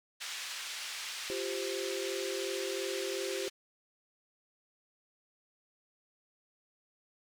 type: band-pass noise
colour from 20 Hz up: pink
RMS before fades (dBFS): -41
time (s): 0.2-3.5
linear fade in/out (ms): 20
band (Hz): 2100 to 6800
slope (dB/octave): 12
type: chord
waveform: sine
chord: F suspended second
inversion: none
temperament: equal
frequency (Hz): 349.2 / 392 / 523.3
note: F4 / G4 / C5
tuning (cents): 0 / 0 / 0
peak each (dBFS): -41 / -37 / -40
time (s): 1.3-3.48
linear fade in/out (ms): 0
effects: none